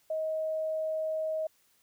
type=tone; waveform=sine; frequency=631 Hz; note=D#5; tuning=24 cents sharp; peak=-29 dBFS; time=0.1-1.47 s; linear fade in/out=5 ms; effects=white hiss -68 dBFS RMS until 1.82 s